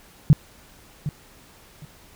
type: tone with echo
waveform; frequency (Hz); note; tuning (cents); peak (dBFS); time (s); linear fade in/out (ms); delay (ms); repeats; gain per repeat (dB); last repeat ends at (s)
sine; 148.7; D3; +22; -8; 0.3-0.33; 0; 760; 2; -14; 1.85
effects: pink hiss -51 dBFS RMS until 2.15 s